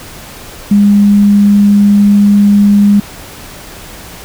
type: tone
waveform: sine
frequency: 203.7 Hz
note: G#3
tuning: 33 cents flat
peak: -3 dBFS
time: 0.71-3 s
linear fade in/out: 5 ms
effects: pink hiss -30 dBFS RMS until 4.24 s